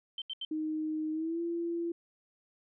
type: tone bursts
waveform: sine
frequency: 3110 Hz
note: G7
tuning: 14 cents flat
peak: -35 dBFS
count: 3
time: 0.18-0.45 s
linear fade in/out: 2 ms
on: 38 ms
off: 78 ms
type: tone with pitch glide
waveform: sine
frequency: 311.1 to 339.3 Hz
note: D#4 to F4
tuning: 0 to -50 cents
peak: -31 dBFS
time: 0.51-1.92 s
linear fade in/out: 5 ms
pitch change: +150 cents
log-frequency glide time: 1.12-1.41 s
effects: none